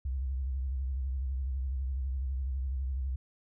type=tone with vibrato; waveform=sine; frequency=65.8 Hz; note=C2; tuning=10 cents sharp; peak=-30 dBFS; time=0.05-3.16 s; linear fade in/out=5 ms; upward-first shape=sine; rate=12 Hz; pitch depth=99 cents each way; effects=none